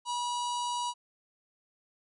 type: harmonic tone with a mistuned harmonic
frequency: 970 Hz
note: B5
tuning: 31 cents flat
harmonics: 1 / 3 / 4 / 5 / 6 / 7 / 8 / 9 / 10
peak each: -31 / -41 / -43 / -45 / -47 / -48 / -49 / -50 / -51 dBFS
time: 0.05-0.94 s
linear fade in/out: 50 ms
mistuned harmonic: 5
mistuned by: -77 cents
effects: none